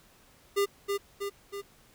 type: tone with echo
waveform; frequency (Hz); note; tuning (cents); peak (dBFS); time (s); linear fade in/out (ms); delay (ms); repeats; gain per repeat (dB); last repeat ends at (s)
square; 401.2; G4; +40; -24; 0.56-0.66; 20; 320; 3; -4; 1.62
effects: pink hiss -60 dBFS RMS until 1.94 s